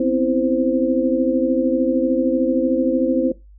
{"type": "tone cluster", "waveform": "sine", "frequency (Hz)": [252.7, 265.9, 329.2, 520], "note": ["B3", "C4", "E4", "C5"], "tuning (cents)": [40, 28, -2, -11], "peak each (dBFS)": -21, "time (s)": [0, 3.32], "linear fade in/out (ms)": 5, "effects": ["noise-tail reverb RT60 0.2 s tail -17 dB re dry", "added 50 Hz sine -42 dBFS peak until 3.58 s"]}